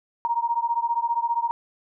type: beating tone pair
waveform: sine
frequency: 931 / 946 Hz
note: A#5 / A#5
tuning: -2 / +25 cents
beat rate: 15 Hz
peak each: -24 / -25 dBFS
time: 0.25-1.51 s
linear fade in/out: 0 ms
effects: none